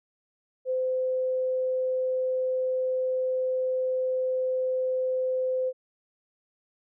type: tone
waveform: sine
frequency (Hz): 514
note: C5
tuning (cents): -31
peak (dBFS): -24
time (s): 0.65-5.73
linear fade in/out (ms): 50
effects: none